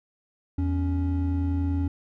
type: tone pair together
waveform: triangle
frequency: 83.05 / 279.6 Hz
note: E2 / C#4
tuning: +13 / +15 cents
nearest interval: octave + major sixth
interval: 2102 cents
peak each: -22 / -26 dBFS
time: 0.58-1.88 s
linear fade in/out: 5 ms
effects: none